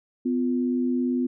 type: tone pair together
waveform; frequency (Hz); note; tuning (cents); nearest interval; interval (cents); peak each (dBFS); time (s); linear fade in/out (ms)
sine; 251.5 / 349.2; B3 / F4; +32 / 0; tritone; 568; -22 / -29; 0.25-1.27; 10
effects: none